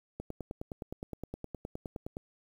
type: click train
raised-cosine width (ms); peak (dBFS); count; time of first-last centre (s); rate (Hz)
2; -25; 20; 0.2-2.169; 9.65
effects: 9-bit